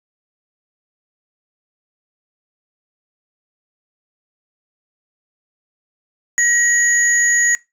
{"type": "tone pair together", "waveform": "sine", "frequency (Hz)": [1904, 6774], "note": ["A#6", "G#8"], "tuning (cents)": [36, 33], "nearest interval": "octave + minor seventh", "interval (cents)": 2197, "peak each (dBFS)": [-14, -15], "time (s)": [6.38, 7.55], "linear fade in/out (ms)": 0, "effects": ["noise-tail reverb RT60 0.2 s tail -20 dB re dry", "tanh soft clip ceiling -5 dBFS"]}